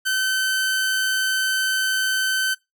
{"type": "tone", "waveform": "sawtooth", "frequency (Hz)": 1533, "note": "G6", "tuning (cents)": -39, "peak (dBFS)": -16, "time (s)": [0.05, 2.55], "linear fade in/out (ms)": 20, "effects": ["noise-tail reverb RT60 0.2 s tail -23 dB re dry"]}